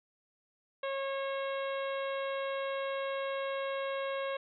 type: harmonic tone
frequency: 545 Hz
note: C#5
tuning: 29 cents flat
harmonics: 1 / 2 / 3 / 4 / 5 / 6 / 7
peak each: -34 / -40 / -44 / -46 / -48 / -50 / -51 dBFS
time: 0.83-4.37 s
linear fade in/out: 5 ms
effects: none

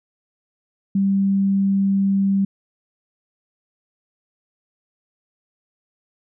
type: tone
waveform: sine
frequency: 196 Hz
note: G3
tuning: in tune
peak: -15 dBFS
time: 0.95-2.45 s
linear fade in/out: 5 ms
effects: none

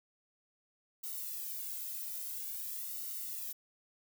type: noise with flanger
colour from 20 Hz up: violet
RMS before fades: -41 dBFS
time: 1.03-3.53 s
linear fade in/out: 10 ms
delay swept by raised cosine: 1.2 to 1.8 ms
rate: 0.49 Hz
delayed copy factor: -1
effects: none

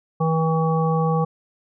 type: harmonic tone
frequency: 161.2 Hz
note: E3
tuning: 38 cents flat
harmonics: 1 / 3 / 5 / 7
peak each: -19 / -24 / -26 / -27 dBFS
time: 0.2-1.25 s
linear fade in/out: 10 ms
effects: none

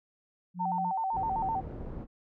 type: tone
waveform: sine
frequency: 178.3 Hz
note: F3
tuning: 36 cents sharp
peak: -35 dBFS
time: 0.54-0.93 s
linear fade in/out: 50 ms
type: tone with vibrato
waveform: sine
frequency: 830.6 Hz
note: G#5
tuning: in tune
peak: -28 dBFS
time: 0.59-1.61 s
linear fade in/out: 20 ms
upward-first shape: square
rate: 7.8 Hz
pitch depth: 140 cents each way
type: low-pass noise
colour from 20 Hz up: pink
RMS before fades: -40 dBFS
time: 1.12-2.07 s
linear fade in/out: 50 ms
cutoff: 520 Hz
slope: 12 dB/octave
effects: none

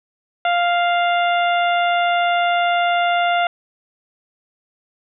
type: harmonic tone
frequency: 698.5 Hz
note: F5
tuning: in tune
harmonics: 1 / 2 / 3 / 4 / 5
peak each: -16 / -22 / -26 / -28 / -30 dBFS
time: 0.45-3.47 s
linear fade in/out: 2 ms
effects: none

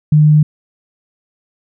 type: tone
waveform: sine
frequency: 151.6 Hz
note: D#3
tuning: 45 cents flat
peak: -5 dBFS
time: 0.12-0.43 s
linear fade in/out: 5 ms
effects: none

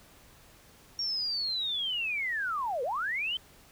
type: linear two-way sweep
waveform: sine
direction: down then up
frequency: 5588 to 464.5 to 3134 Hz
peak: -29 dBFS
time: 0.99-3.37 s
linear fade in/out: 2 ms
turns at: 2.83 s
effects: pink hiss -57 dBFS RMS until 3.71 s

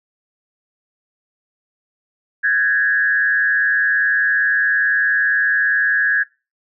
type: tone with frequency modulation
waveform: sine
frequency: 1661.2 Hz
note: G#6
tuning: in tune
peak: -13 dBFS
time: 2.43-6.24 s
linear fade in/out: 20 ms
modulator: 130 Hz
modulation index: 0.75
effects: noise-tail reverb RT60 0.3 s tail -24 dB re dry

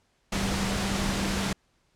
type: tone in noise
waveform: sine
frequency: 196 Hz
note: G3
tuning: in tune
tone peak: -30 dBFS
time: 0.32-1.53 s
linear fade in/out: 5 ms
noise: pink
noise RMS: -29 dBFS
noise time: 0.32-1.53 s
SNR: -4 dB
effects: pink hiss -69 dBFS RMS until 1.95 s + low-pass 8000 Hz 12 dB/octave

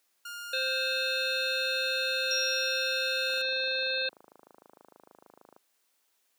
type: tone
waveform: sawtooth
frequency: 1413 Hz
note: F6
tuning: 20 cents sharp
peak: -35 dBFS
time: 0.25-3.42 s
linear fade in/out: 5 ms
type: harmonic tone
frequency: 523.3 Hz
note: C5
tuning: in tune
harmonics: 1 / 3 / 5 / 7 / 8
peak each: -34 / -34 / -34 / -34 / -34 dBFS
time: 0.53-4.09 s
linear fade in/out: 5 ms
type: tone with exponential decay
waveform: sine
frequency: 5588 Hz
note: F8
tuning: in tune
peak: -28 dBFS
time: 2.31-3.92 s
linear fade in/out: 1 ms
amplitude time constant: 350 ms
type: click train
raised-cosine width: 1 ms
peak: -37 dBFS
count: 61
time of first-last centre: 3.3-5.564 s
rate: 26.5 Hz
effects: white hiss -73 dBFS RMS until 6.38 s + high-pass 300 Hz 12 dB/octave

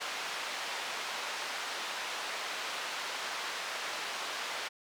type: band-pass noise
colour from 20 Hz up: pink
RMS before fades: -38 dBFS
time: 0-4.69 s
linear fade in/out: 20 ms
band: 820 to 5000 Hz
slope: 12 dB/octave
effects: none

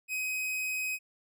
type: tone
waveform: 45% pulse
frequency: 2522 Hz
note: D#7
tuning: 23 cents sharp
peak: -31 dBFS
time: 0.08-0.99 s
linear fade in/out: 50 ms
effects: none

